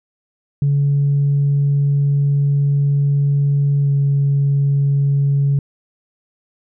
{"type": "tone with pitch glide", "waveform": "sine", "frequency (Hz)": [141.8, 140.33], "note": ["C#3", "C#3"], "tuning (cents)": [40, 22], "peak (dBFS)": -11, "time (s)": [0.62, 5.59], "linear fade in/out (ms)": 2, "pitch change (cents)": -18, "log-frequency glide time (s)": [3.81, 3.9], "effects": ["tanh soft clip ceiling -9 dBFS"]}